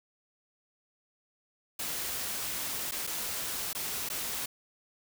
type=noise with dropouts; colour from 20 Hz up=white; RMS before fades=-35 dBFS; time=1.79-4.46 s; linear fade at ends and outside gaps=5 ms; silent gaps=2.912-2.919 / 3.068-3.072 / 3.731-3.749 / 4.089-4.099 s; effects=none